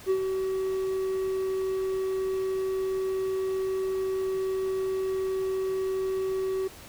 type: tone with ADSR envelope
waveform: triangle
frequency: 380 Hz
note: F#4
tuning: 46 cents sharp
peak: -18 dBFS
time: 0.06-6.68 s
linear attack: 43 ms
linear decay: 73 ms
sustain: -6 dB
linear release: 9 ms
effects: pink hiss -47 dBFS RMS until 6.88 s